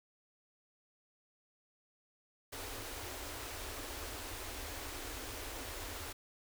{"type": "band-stop noise", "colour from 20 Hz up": "pink", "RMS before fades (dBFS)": -44, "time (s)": [2.52, 6.13], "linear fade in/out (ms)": 10, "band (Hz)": [110, 250], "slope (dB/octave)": 96, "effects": []}